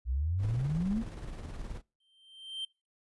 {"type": "exponential sweep", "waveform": "sine", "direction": "up", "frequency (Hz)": [58.27, 241], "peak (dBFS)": -28, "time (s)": [0.05, 1.04], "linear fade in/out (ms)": 50}
{"type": "noise with tremolo", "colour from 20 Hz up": "brown", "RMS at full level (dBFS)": -39, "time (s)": [0.38, 1.82], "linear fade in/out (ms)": 50, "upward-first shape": "square", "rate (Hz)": 19, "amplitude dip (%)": 40}
{"type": "tone with exponential growth", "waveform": "triangle", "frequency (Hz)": 3136, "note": "G7", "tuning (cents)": 0, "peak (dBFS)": -31, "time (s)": [2, 2.65], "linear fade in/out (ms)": 5, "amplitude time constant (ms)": 140}
{"effects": ["noise-tail reverb RT60 0.3 s tail -25 dB re dry", "resampled to 24000 Hz"]}